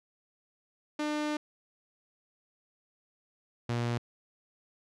sawtooth tone pair in turn, 300 / 119.06 Hz, D4 / A#2, +37 / +37 cents, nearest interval octave + major third, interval 1600 cents, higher first, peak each -26 / -25 dBFS, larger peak second, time 0.99-1.37 / 3.69-3.98 s, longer first, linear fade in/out 5 ms, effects low-pass 6000 Hz 12 dB/octave

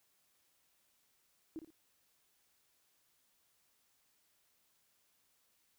sine tone with echo, 320 Hz, D#4, 49 cents sharp, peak -40 dBFS, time 1.56-1.59 s, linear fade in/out 0 ms, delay 57 ms, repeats 2, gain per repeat -9 dB, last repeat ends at 1.704 s, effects white hiss -75 dBFS RMS until 5.78 s

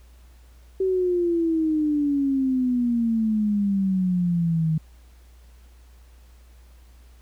sine exponential sweep, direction down, 383.1 to 156 Hz, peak -19 dBFS, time 0.8-4.78 s, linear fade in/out 5 ms, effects added 60 Hz sine -47 dBFS peak until 7.21 s + pink hiss -60 dBFS RMS until 7.21 s

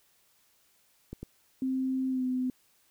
clicks, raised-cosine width 3 ms, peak -26 dBFS, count 2, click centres 1.13 / 1.23 s
sine tone with pitch glide, 261.6 to 254.7 Hz, C4 to C4, 0 to -46 cents, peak -27 dBFS, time 1.62-2.5 s, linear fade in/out 2 ms, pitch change -46 cents, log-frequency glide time 2.09-2.24 s
effects white hiss -67 dBFS RMS until 2.9 s

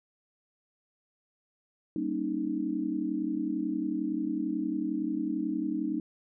sine chord, Eb dominant seventh, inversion first, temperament just, 194.45 / 233.3 / 280 / 311.1 Hz, G3 / Bb3 / Db4 / Eb4, -14 / +2 / +18 / 0 cents, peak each -37 / -36 / -34 / -31 dBFS, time 1.96-6 s, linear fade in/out 2 ms, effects none

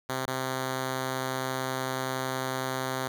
5% pulse tone with dropouts, 130.81 Hz, C3, in tune, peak -18 dBFS, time 0.09-3.08 s, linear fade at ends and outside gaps 5 ms, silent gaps 0.258-0.277 s, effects none

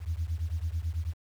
sine beating tone pair, 77.78 / 86.88 Hz, D#2 / F2, 0 / -8 cents, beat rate 9.1 Hz, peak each -31 / -32 dBFS, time 0-1.14 s, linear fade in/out 50 ms, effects tanh soft clip ceiling -22 dBFS + 9-bit

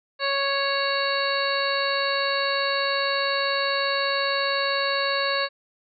harmonic tone, 554.4 Hz, C#5, in tune, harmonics 1 / 2 / 3 / 4 / 5 / 7 / 8, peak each -27 / -28 / -28 / -33 / -33 / -31 / -30 dBFS, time 0.19-5.49 s, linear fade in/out 50 ms, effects none

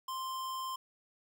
square tone, 1046.5 Hz, C6, in tune, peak -37 dBFS, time 0.08-0.76 s, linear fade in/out 5 ms, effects 12-bit

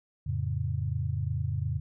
sine chord, F augmented, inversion none, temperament equal, 87.31 / 110 / 138.59 Hz, F2 / A2 / C#3, 0 / 0 / 0 cents, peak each -32 dBFS, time 0.26-1.8 s, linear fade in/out 10 ms, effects none

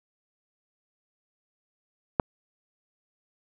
click, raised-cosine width 1 ms, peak -6 dBFS, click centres 2.198 s, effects none

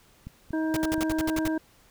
click train, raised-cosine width 5 ms, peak -26 dBFS, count 4, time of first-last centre 0.27-0.981 s, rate 4.22 Hz
harmonic tone, 316.6 Hz, D#4, 30 cents sharp, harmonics 1 / 2 / 3 / 5, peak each -25 / -35 / -39 / -38 dBFS, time 0.53-1.58 s, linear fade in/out 5 ms
pink noise bursts, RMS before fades -31 dBFS, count 9, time 0.74-1.478 s, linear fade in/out 0 ms, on 26 ms, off 63 ms
effects pink hiss -59 dBFS RMS until 1.9 s

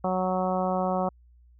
harmonic tone, 185 Hz, F#3, in tune, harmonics 1 / 2 / 3 / 4 / 5 / 6 / 7, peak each -29 / -35 / -29 / -29 / -35 / -35 / -38 dBFS, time 0.04-1.09 s, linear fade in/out 5 ms, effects added 60 Hz sine -53 dBFS peak until 1.59 s

